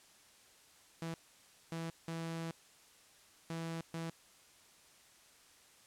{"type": "tone bursts at uneven times", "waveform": "sawtooth", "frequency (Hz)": 164.81, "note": "E3", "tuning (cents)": 0, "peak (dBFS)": -35, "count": 5, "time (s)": [[1.02, 1.14], [1.72, 1.9], [2.08, 2.51], [3.5, 3.81], [3.94, 4.1]], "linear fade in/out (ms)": 2, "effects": ["white hiss -63 dBFS RMS until 5.86 s", "low-pass 10000 Hz 12 dB/octave"]}